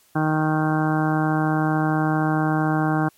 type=harmonic tone; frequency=155.56 Hz; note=D#3; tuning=in tune; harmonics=1 / 2 / 3 / 4 / 5 / 6 / 7 / 8 / 9 / 10; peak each=-22 / -22 / -34 / -32 / -26 / -35 / -31 / -36 / -32 / -32 dBFS; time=0.15-3.09 s; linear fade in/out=10 ms; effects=white hiss -58 dBFS RMS until 3.17 s + MP3 64 kbps